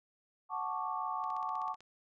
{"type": "chord", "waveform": "sine", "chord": "D major seventh", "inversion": "first", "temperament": "equal", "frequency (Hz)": [740, 880, 1108.7, 1174.7], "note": ["F#5", "A5", "C#6", "D6"], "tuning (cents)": [0, 0, 0, 0], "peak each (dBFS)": [-41, -39, -38, -41], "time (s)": [0.49, 1.76], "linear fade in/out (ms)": 50}
{"type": "click train", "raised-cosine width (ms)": 0.2, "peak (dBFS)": -38, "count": 10, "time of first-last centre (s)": [1.24, 1.806], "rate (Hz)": 15.9}
{"effects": []}